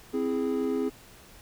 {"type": "chord", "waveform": "triangle", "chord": "C augmented", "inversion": "none", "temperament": "equal", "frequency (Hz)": [261.6, 329.6, 415.3], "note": ["C4", "E4", "G#4"], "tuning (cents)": [0, 0, 0], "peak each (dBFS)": [-27, -31, -27], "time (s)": [0.13, 0.9], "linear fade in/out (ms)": 20, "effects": ["pink hiss -52 dBFS RMS until 1.41 s"]}